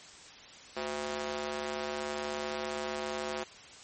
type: tone with high-pass filter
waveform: square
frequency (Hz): 73.42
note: D2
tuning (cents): 0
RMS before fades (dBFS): -36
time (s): 0.76-3.44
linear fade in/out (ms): 10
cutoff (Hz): 440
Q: 1.1
effects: white hiss -51 dBFS RMS until 3.83 s + MP3 32 kbps